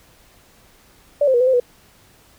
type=tone with pitch steps; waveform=sine; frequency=579 / 524 / 479.8 / 507 / 522 / 489.5 Hz; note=D5 / C5 / A#4 / B4 / C5 / B4; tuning=-25 / +2 / +50 / +45 / -4 / -15 cents; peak=-12 dBFS; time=1.21-1.6 s; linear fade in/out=5 ms; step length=65 ms; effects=pink hiss -52 dBFS RMS until 2.38 s